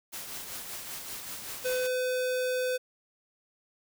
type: noise with tremolo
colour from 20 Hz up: white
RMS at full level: -38 dBFS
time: 0.12-1.88 s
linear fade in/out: 20 ms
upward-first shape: triangle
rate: 5.2 Hz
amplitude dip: 45%
type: tone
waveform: square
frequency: 506 Hz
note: B4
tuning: 42 cents sharp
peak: -28 dBFS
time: 1.64-2.78 s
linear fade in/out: 20 ms
effects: none